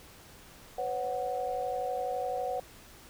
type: chord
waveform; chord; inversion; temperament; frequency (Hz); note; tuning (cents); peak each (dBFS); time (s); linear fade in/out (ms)
sine; B suspended second; none; equal with one note detuned; 502.5 / 554.4 / 740; B4 / C#5 / F#5; +30 / 0 / 0; -35 / -37 / -33; 0.78-2.6; 5
effects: pink hiss -53 dBFS RMS until 3.09 s